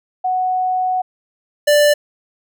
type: tone pair in turn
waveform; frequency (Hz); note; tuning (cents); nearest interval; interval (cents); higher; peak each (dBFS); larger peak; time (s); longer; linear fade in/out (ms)
sine / square; 740 / 588.9; F#5 / D5; 0 / +5; major third; 395; first; -15 / -10; second; 0.24-1.02 / 1.67-1.94; first; 10
effects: none